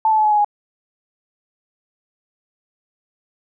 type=tone with pitch steps; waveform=sine; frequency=880 / 869.4 / 858.9 / 848.6 / 838.3 / 828.2 Hz; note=A5 / A5 / A5 / G#5 / G#5 / G#5; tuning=0 / -21 / -42 / +37 / +16 / -5 cents; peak=-12 dBFS; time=0.05-0.446 s; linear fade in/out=2 ms; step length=66 ms; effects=none